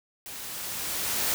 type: noise with level ramp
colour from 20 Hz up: white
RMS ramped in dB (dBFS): -40 to -26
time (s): 0.26-1.34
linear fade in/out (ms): 0
effects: none